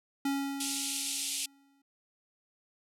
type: tone with exponential decay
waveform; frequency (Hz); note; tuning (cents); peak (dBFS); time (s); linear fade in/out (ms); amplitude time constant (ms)
square; 277.2; C#4; 0; -28; 0.25-1.82; 5; 340
type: band-pass noise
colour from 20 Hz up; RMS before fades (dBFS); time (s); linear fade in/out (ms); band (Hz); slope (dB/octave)
white; -35; 0.6-1.46; 5; 2400 to 11000; 48
effects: none